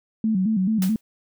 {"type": "tone with vibrato", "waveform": "sine", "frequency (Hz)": 203, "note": "G#3", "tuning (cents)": -39, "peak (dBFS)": -18, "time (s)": [0.24, 0.96], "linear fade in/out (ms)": 2, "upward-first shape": "square", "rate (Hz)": 4.6, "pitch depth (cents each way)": 140}
{"type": "noise with exponential decay", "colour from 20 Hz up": "white", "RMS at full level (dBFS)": -28, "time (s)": [0.82, 1.01], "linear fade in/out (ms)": 2, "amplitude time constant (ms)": 41}
{"effects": []}